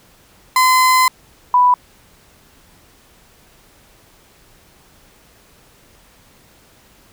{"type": "tone pair in turn", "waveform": ["35% pulse", "sine"], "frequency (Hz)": [1024, 989.7], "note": ["C6", "B5"], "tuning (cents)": [-38, 3], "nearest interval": "minor second", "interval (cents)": 59, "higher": "first", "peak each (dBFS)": -8, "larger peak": "neither", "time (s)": [[0.56, 1.08], [1.54, 1.74]], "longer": "first", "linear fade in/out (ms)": 2, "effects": ["pink hiss -50 dBFS RMS until 7.12 s"]}